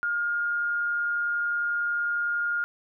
sine tone with amplitude modulation, 1417 Hz, F6, 25 cents sharp, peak -23 dBFS, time 0.03-2.64 s, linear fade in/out 0 ms, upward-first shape sine, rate 151 Hz, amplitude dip 25%, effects none

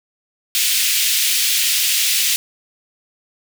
pink high-pass noise, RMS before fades -17 dBFS, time 0.55-2.36 s, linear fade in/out 0 ms, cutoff 2500 Hz, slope 24 dB/octave, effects none

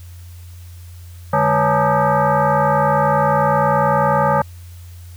sine tone with frequency modulation, 146.83 Hz, D3, in tune, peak -12 dBFS, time 1.33-4.42 s, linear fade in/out 5 ms, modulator 354 Hz, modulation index 3.3, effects added 87 Hz sine -34 dBFS peak until 5.16 s + white hiss -49 dBFS RMS until 5.16 s

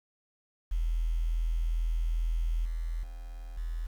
sine tone with level steps, 41.2 Hz, E1, in tune, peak -26 / -30 / -38 / -31 dBFS, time 0.71-3.87 s, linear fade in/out 10 ms, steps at 2.65 / 3.03 / 3.57 s, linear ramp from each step 5 ms, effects 9-bit

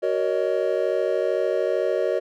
triangle chord, D# minor seventh, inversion first, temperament just, 373.4 / 466.7 / 560 / 622.3 Hz, F#4 / A#4 / C#5 / D#5, +16 / +2 / +18 / 0 cents, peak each -24 dBFS, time 0.02-2.2 s, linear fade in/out 20 ms, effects none

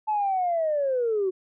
sine linear sweep, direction down, 871 to 363.8 Hz, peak -21 dBFS, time 0.07-1.31 s, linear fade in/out 20 ms, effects tanh soft clip ceiling -17 dBFS

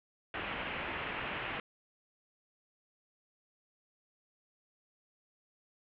white low-pass noise, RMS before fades -39 dBFS, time 0.34-1.6 s, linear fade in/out 2 ms, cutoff 2900 Hz, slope 48 dB/octave, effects none

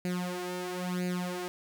sawtooth tone with flanger, 180 Hz, F#3, 47 cents flat, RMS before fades -34 dBFS, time 0.05-1.48 s, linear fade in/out 0 ms, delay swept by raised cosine 0.44 to 3.34 ms, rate 1 Hz, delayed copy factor +0.8, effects none

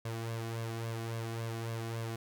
sawtooth tone with flanger, 114.2 Hz, A#2, 35 cents flat, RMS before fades -38 dBFS, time 0.05-2.16 s, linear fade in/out 5 ms, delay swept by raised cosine 1.8 to 2.77 ms, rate 3.6 Hz, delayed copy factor +0.65, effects none

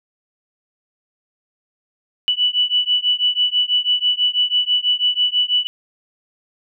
sine beating tone pair, 2960 / 2966.1 Hz, F#7 / F#7, 0 / +4 cents, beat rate 6.1 Hz, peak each -18 dBFS, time 2.28-5.67 s, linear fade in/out 0 ms, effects none

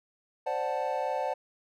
triangle chord, D dominant seventh, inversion third, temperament equal, 523.3 / 587.3 / 740 / 880 Hz, C5 / D5 / F#5 / A5, 0 / 0 / 0 / 0 cents, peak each -32 dBFS, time 0.46-1.34 s, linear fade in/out 10 ms, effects none

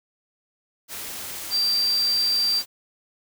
sine tone in noise, 4699 Hz, D8, in tune, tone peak -19 dBFS, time 1.5-2.63 s, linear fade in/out 50 ms, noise white, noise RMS -34 dBFS, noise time 0.88-2.66 s, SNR +12 dB, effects none

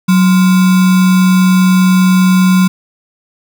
sine tone with sample-and-hold, 185 Hz, F#3, in tune, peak -5 dBFS, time 0.08-2.68 s, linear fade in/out 10 ms, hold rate 1225 Hz, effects none

